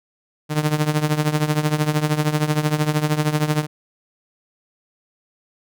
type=tone with tremolo; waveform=sawtooth; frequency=151.7 Hz; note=D#3; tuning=44 cents flat; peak=-10 dBFS; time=0.49-3.67 s; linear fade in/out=50 ms; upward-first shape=triangle; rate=13 Hz; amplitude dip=85%; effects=none